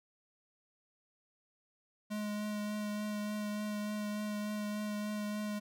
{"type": "tone with vibrato", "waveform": "square", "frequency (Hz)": 209.6, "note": "G#3", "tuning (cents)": 16, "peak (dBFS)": -36, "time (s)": [2.1, 5.6], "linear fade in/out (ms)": 20, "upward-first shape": "triangle", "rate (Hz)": 3.4, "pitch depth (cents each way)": 15, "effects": []}